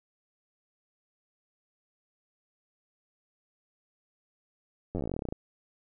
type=slowing click train; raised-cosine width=2 ms; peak=-20 dBFS; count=19; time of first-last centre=4.95-5.325 s; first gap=10 ms; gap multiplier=1.08; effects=none